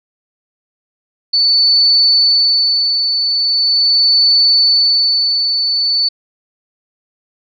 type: tone with tremolo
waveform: sine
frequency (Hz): 4489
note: C#8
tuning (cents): +21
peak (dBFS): -7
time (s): 1.33-6.09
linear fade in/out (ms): 10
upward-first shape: sine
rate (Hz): 0.41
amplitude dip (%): 45
effects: none